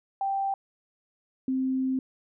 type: tone pair in turn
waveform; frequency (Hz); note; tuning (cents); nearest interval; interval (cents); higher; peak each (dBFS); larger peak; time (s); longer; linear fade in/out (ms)
sine; 784 / 261.6; G5 / C4; 0 / 0; octave + perfect fifth; 1900; first; -25 / -24; second; 0.21-0.54 / 1.48-1.99; second; 2
effects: none